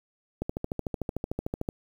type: click train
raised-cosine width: 2 ms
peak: -16 dBFS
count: 18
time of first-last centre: 0.42-1.689 s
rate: 13.4 Hz
effects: 8-bit